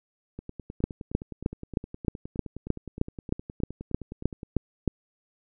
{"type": "two click trains", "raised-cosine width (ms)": 3, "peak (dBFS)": [-10, -24], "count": [14, 40], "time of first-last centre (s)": [[0.84, 4.877], [0.39, 4.431]], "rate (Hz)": [3.22, 9.65], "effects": []}